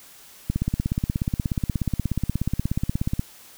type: click train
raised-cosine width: 5 ms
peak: -10 dBFS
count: 46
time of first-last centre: 0.5-3.195 s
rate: 16.7 Hz
effects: white hiss -48 dBFS RMS until 3.57 s